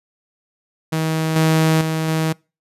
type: tone with level steps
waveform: sawtooth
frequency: 159.3 Hz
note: D#3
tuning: 41 cents sharp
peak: -14 / -9 / -15 / -13 dBFS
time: 0.92-2.33 s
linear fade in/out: 10 ms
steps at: 1.36 / 1.81 / 2.08 s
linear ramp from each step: 2 ms
effects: noise-tail reverb RT60 0.3 s tail -25 dB re dry + resampled to 32000 Hz